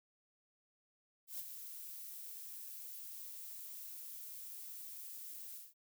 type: noise with ADSR envelope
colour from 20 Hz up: violet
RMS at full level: -42 dBFS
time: 1.27-5.74 s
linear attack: 120 ms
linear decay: 32 ms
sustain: -7 dB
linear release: 190 ms
effects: none